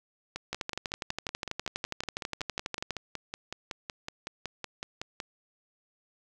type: two click trains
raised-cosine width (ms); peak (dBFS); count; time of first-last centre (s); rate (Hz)
0.2; -15 / -18; 30 / 27; 0.53-2.907 / 0.36-5.202; 12.2 / 5.37
effects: none